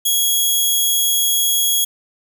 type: tone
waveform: 10% pulse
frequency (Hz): 3322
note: G#7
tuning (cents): 0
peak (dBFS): -6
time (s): 0.05-1.85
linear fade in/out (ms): 10
effects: none